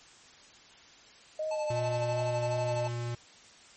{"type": "tone with vibrato", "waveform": "sine", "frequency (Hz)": 616, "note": "D#5", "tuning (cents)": -17, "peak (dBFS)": -30, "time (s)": [1.39, 2.87], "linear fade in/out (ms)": 5, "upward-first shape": "sine", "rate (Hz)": 2.7, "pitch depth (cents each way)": 29}
{"type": "tone with tremolo", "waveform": "square", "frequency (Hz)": 874, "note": "A5", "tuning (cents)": -12, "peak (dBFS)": -35, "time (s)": [1.51, 2.88], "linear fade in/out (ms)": 2, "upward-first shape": "sine", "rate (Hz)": 12, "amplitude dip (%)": 70}
{"type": "tone with pitch glide", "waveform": "square", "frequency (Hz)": [118.6, 119.36], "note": ["A#2", "A#2"], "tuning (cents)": [30, 41], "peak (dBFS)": -33, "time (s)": [1.7, 3.15], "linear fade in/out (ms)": 5, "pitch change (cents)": 11, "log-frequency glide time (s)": [1.83, 2.26]}
{"effects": ["white hiss -55 dBFS RMS until 3.76 s", "MP3 32 kbps"]}